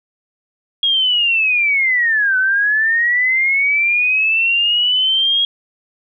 sine linear two-way sweep, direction down then up, 3296 to 1500 to 3296 Hz, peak -12 dBFS, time 0.83-5.45 s, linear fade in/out 2 ms, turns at 2.37 s, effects none

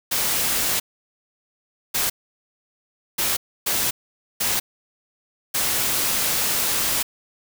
white noise bursts at uneven times, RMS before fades -22 dBFS, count 6, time 0.11-0.8 / 1.94-2.1 / 3.18-3.37 / 3.66-3.91 / 4.4-4.6 / 5.54-7.03 s, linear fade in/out 10 ms, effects none

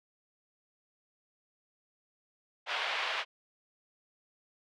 white band-pass noise, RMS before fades -34 dBFS, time 2.66-3.25 s, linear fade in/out 50 ms, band 580 to 3300 Hz, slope 24 dB/octave, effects none

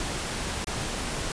pink noise with dropouts, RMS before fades -31 dBFS, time 0-1.32 s, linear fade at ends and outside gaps 2 ms, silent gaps 0.645-0.67 s, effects resampled to 22050 Hz

